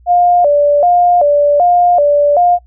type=tone with vibrato; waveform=sine; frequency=641 Hz; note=E5; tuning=49 cents flat; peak=-6 dBFS; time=0.06-2.59 s; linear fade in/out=50 ms; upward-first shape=square; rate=1.3 Hz; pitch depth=170 cents each way; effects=noise-tail reverb RT60 0.1 s tail -22 dB re dry + added 60 Hz sine -41 dBFS peak until 2.66 s